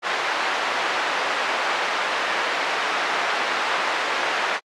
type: band-pass noise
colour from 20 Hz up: white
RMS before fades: -24 dBFS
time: 0.02-4.6 s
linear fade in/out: 50 ms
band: 610 to 1800 Hz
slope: 12 dB/octave
effects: low-pass 7000 Hz 12 dB/octave + AAC 64 kbps